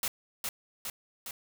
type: noise with echo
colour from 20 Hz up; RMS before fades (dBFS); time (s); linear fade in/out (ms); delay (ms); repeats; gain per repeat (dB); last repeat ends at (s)
white; -31; 0.03-0.08; 2; 410; 3; -3; 1.31
effects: none